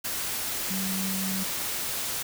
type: tone in noise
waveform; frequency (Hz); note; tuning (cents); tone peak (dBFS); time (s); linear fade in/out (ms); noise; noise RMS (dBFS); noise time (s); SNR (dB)
sine; 190.7; G3; -47; -30; 0.7-1.44; 10; white; -31; 0.04-2.23; -2
effects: none